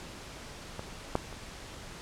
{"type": "clicks", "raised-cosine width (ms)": 1, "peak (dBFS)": [-23, -12, -30], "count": 3, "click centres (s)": [0.794, 1.154, 1.327], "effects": ["pink hiss -45 dBFS RMS until 2.01 s", "low-pass 8000 Hz 12 dB/octave"]}